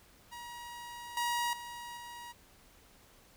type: tone with level steps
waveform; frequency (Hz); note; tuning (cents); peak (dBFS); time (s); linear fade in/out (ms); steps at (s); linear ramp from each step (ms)
sawtooth; 954; A#5; +40; -40 / -27 / -39 / -41; 0.31-2.33; 20; 1.17 / 1.53 / 1.97; 2
effects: pink hiss -61 dBFS RMS until 3.36 s